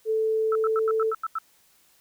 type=tone with pitch glide; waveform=sine; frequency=440 to 442.5 Hz; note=A4 to A4; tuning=0 to +10 cents; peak=-21 dBFS; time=0.05-1.14 s; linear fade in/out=50 ms; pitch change=+10 cents; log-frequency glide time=0.45-1.01 s
type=tone bursts; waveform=sine; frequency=1318.5 Hz; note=E6; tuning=in tune; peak=-25 dBFS; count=8; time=0.52-1.386 s; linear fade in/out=2 ms; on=33 ms; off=86 ms
effects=white hiss -61 dBFS RMS until 2 s